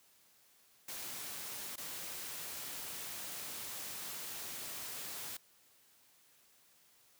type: noise with dropouts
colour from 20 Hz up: white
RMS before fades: -44 dBFS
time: 0.88-5.37 s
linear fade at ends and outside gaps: 5 ms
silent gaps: 1.759-1.778 s
effects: white hiss -67 dBFS RMS until 7.19 s + high-pass 80 Hz 12 dB/octave